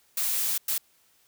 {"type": "noise bursts at uneven times", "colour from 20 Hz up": "blue", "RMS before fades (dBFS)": -27, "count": 2, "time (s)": [[0.17, 0.58], [0.68, 0.78]], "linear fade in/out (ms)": 5, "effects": ["white hiss -64 dBFS RMS until 1.27 s"]}